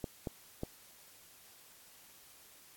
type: clicks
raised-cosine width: 2 ms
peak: -23 dBFS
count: 3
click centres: 0.042 / 0.272 / 0.634 s
effects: white hiss -59 dBFS RMS until 2.76 s + AAC 64 kbps